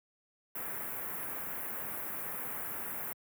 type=band-stop noise; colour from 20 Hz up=white; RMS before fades=-39 dBFS; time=0.55-3.13 s; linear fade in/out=5 ms; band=2000 to 12000 Hz; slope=24 dB/octave; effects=high-pass 100 Hz 12 dB/octave